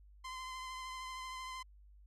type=tone with vibrato; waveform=sawtooth; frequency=1033 Hz; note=C6; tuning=22 cents flat; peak=-39 dBFS; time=0.24-1.63 s; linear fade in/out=10 ms; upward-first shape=triangle; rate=13 Hz; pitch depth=23 cents each way; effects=added 50 Hz sine -57 dBFS peak until 2.06 s + low-pass 8000 Hz 12 dB/octave